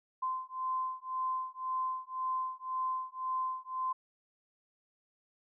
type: beating tone pair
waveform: sine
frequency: 1034 / 1035.9 Hz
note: C6 / C6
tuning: -21 / -18 cents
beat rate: 1.9 Hz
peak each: -36 / -36 dBFS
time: 0.22-3.93 s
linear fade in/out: 10 ms
effects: none

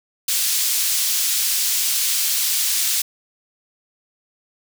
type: high-pass noise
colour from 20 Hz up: pink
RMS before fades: -20 dBFS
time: 0.28-3.02 s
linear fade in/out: 5 ms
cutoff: 4400 Hz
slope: 12 dB/octave
effects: none

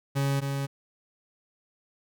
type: tone pair in turn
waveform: 40% pulse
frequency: 138.59 / 138.59 Hz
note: C#3 / C#3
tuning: 0 / 0 cents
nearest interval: unison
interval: 0 cents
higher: neither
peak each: -23 / -27 dBFS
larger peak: first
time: 0.15-0.41 / 0.41-0.67 s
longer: neither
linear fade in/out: 20 ms
effects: none

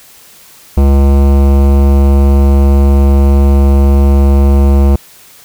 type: tone with hard clipping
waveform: sine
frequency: 69.3 Hz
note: C#2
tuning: in tune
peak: -6 dBFS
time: 0.77-4.96 s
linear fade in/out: 5 ms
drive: 18 dB
effects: white hiss -39 dBFS RMS until 5.44 s

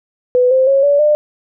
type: tone with pitch steps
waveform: sine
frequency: 498.3 / 521.9 / 546.5 / 572.4 / 599.5 Hz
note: B4 / C5 / C#5 / D5 / D5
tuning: +15 / -4 / -25 / -45 / +36 cents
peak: -8 dBFS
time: 0.35-1.15 s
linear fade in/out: 0 ms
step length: 160 ms
effects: none

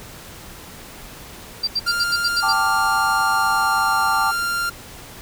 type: tone bursts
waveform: sine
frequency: 4699 Hz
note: D8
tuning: in tune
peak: -17 dBFS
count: 8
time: 1.63-2.529 s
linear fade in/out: 10 ms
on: 45 ms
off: 77 ms
type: tone with pitch glide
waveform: 45% pulse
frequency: 1400 to 1391.1 Hz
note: F6 to F6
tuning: +4 to -7 cents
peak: -20 dBFS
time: 1.86-4.7 s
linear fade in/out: 10 ms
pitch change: -11 cents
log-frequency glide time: 3.26-4.19 s
type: chord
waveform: sine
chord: G suspended second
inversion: none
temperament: equal with one note detuned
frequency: 784 / 882.5 / 1174.7 Hz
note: G5 / A5 / D6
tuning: 0 / +5 / 0 cents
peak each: -24 / -22 / -21 dBFS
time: 2.42-4.32 s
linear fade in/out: 20 ms
effects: pink hiss -39 dBFS RMS until 5.21 s

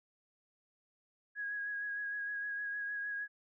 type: tone with vibrato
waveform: sine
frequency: 1655 Hz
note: G#6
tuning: 6 cents flat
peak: -36 dBFS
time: 1.35-3.28 s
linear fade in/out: 50 ms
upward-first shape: sine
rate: 6.5 Hz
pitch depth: 23 cents each way
effects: none

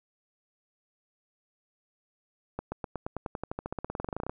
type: accelerating click train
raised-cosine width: 1 ms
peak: -19 dBFS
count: 26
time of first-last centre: 2.59-4.295 s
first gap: 130 ms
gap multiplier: 0.94
effects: none

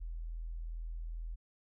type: tone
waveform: sine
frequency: 41.2 Hz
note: E1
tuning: in tune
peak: -38 dBFS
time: 0-1.36 s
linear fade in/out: 20 ms
effects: none

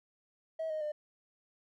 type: tone with pitch steps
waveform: triangle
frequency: 643 / 621.8 / 601.3 Hz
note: E5 / D#5 / D5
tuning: -43 / -1 / +41 cents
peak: -30 dBFS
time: 0.59-0.92 s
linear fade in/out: 10 ms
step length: 110 ms
effects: tanh soft clip ceiling -30 dBFS

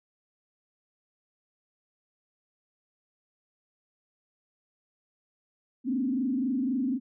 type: tone with frequency modulation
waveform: sine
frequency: 258.2 Hz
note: C4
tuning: 23 cents flat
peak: -25 dBFS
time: 5.84-7 s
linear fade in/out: 50 ms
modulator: 23.9 Hz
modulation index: 1.1
effects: none

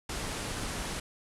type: low-pass noise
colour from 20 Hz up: pink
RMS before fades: -36 dBFS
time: 0.09-1 s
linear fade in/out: 5 ms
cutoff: 11000 Hz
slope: 48 dB/octave
effects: none

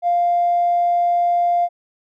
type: tone with tanh clipping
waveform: triangle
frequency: 698.5 Hz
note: F5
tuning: in tune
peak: -14 dBFS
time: 0.02-1.69 s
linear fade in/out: 50 ms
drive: 4 dB
effects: none

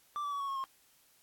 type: tone with pitch steps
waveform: triangle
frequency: 1174.7 / 1153.2 / 1132.1 / 1111.3 / 1091 / 1071 Hz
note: D6 / D6 / C#6 / C#6 / C#6 / C6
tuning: 0 / -32 / +36 / +4 / -28 / +40 cents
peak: -32 dBFS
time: 0.16-0.64 s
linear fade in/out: 0 ms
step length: 80 ms
effects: white hiss -66 dBFS RMS until 1.22 s + AAC 64 kbps

